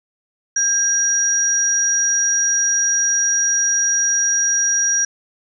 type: tone pair together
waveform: sine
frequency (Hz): 1611 / 5741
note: G6 / F8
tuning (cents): +47 / +47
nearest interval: octave + minor seventh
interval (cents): 2200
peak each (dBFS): -22 / -15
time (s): 0.56-5.05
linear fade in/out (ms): 5
effects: none